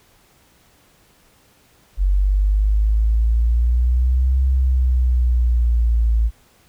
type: exponential two-way sweep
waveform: sine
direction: up then down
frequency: 46.64 to 65.9 to 55.2 Hz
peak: -13 dBFS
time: 1.97-6.31 s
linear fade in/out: 50 ms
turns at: 4.43 s
effects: pink hiss -55 dBFS RMS until 6.68 s